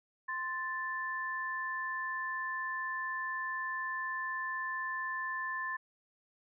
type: tone pair together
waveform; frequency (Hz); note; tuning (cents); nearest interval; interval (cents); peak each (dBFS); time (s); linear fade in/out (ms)
sine; 1044.1 / 1760; C6 / A6; -4 / 0; major sixth; 904; -38 / -36; 0.28-5.77; 10
effects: none